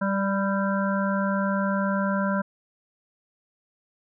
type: harmonic tone with a mistuned harmonic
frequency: 196 Hz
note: G3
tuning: in tune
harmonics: 1 / 3 / 5 / 7 / 8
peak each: -24 / -29 / -31 / -32 / -33 dBFS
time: 0.01-2.42 s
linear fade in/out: 10 ms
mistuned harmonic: 5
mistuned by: +25 cents
effects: none